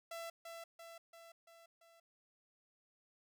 sawtooth tone with echo, 669 Hz, E5, 25 cents sharp, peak -40 dBFS, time 0.11-0.3 s, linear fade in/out 5 ms, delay 340 ms, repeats 5, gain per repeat -4 dB, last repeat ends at 2 s, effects none

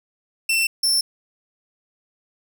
sawtooth tone pair in turn, 2688 / 5376 Hz, E7 / E8, +33 / +33 cents, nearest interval octave, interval 1200 cents, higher second, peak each -14 dBFS, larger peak neither, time 0.49-0.67 / 0.83-1.01 s, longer neither, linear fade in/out 5 ms, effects none

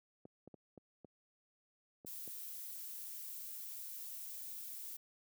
clicks, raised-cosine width 2 ms, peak -39 dBFS, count 7, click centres 0.254 / 0.476 / 0.542 / 0.777 / 1.047 / 2.048 / 2.277 s
violet noise, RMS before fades -47 dBFS, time 2.06-4.97 s, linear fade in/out 10 ms
effects high-pass 150 Hz 12 dB/octave

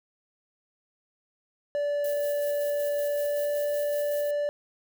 triangle tone with pitch glide, 580 to 583.7 Hz, D5 to D5, -22 to -11 cents, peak -23 dBFS, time 1.75-4.49 s, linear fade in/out 0 ms, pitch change +11 cents, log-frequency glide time 3.06-3.57 s
violet noise with tremolo, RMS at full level -40 dBFS, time 2.04-4.31 s, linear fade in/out 5 ms, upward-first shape square, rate 5.3 Hz, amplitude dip 35%
effects none

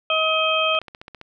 harmonic tone, 634 Hz, D#5, 32 cents sharp, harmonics 1 / 2 / 4 / 5, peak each -23 / -23 / -23 / -23 dBFS, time 0.1-0.79 s, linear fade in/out 2 ms
click train, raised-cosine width 0.3 ms, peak -22 dBFS, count 8, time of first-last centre 0.75-1.214 s, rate 15.1 Hz
effects none

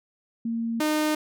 sine / sawtooth tone pair in turn, 229.7 / 305.9 Hz, A#3 / D#4, -25 / -29 cents, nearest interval perfect fourth, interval 496 cents, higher second, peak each -25 / -18 dBFS, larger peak second, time 0.45-0.8 / 0.8-1.15 s, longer neither, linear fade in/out 5 ms, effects none

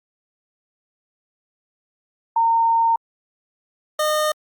sine / 25% pulse tone pair in turn, 916 / 611.4 Hz, A#5 / D#5, -31 / -30 cents, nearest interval perfect fifth, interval 699 cents, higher first, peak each -14 dBFS, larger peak neither, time 2.36-2.96 / 3.99-4.32 s, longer first, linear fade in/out 5 ms, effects Opus 48 kbps

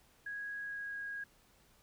sine tone with pitch glide, 1655 to 1640.7 Hz, G#6 to G#6, -6 to -22 cents, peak -39 dBFS, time 0.26-1.24 s, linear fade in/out 5 ms, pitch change -16 cents, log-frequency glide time 0.6-1.02 s, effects pink hiss -67 dBFS RMS until 1.82 s

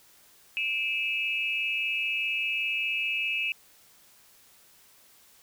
sine tone with amplitude modulation, 2609 Hz, E7, 18 cents flat, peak -22 dBFS, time 0.57-3.52 s, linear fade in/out 0 ms, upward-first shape sine, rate 245 Hz, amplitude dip 95%, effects white hiss -58 dBFS RMS until 5.42 s

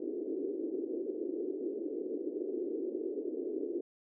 white band-pass noise, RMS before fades -37 dBFS, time 0-3.81 s, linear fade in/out 5 ms, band 300 to 420 Hz, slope 48 dB/octave, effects none

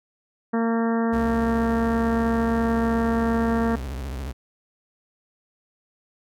harmonic tone, 229.1 Hz, A#3, 30 cents flat, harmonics 1 / 2 / 3 / 4 / 5 / 6 / 7 / 8, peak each -21 / -27 / -31 / -33 / -35 / -37 / -38 / -39 dBFS, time 0.53-3.76 s, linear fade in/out 10 ms
40% pulse tone with vibrato, 66.3 Hz, C2, 23 cents sharp, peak -28 dBFS, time 1.12-4.33 s, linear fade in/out 20 ms, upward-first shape triangle, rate 14 Hz, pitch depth 230 cents each way
effects none

